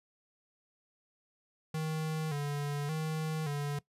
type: tone with vibrato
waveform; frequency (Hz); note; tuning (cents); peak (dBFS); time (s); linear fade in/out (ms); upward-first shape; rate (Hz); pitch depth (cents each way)
square; 150.8; D3; +46; -33; 1.74-3.79; 5; square; 0.87; 73
effects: noise-tail reverb RT60 0.1 s tail -19 dB re dry + resampled to 32000 Hz